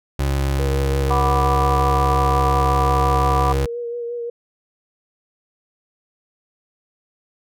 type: tone with pitch glide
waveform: 30% pulse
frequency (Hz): 68.6 to 68.05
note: C#2 to C#2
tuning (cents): -17 to -31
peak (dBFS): -15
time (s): 0.19-3.66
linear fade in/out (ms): 5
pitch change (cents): -14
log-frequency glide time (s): 1.65-2.75
type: tone with vibrato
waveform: sine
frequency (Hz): 474.8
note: A#4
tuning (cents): +32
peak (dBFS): -24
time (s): 0.59-4.3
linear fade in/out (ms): 5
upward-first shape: sine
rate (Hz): 5.7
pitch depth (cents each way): 24
type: chord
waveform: sine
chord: B minor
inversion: second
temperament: equal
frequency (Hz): 740 / 987.8 / 1174.7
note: F#5 / B5 / D6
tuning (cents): 0 / 0 / 0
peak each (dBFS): -22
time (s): 1.1-3.53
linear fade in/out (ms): 10
effects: none